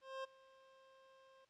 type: tone with ADSR envelope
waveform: 25% pulse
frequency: 531 Hz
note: C5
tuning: 25 cents sharp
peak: -38 dBFS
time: 0.01-1.45 s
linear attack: 230 ms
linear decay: 14 ms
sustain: -22 dB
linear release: 6 ms
effects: white hiss -75 dBFS RMS until 1.49 s + low-pass 4000 Hz 12 dB/octave